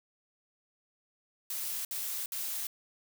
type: noise bursts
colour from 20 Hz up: blue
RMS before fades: -36 dBFS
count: 3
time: 1.5-2.67 s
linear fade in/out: 2 ms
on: 350 ms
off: 60 ms
effects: none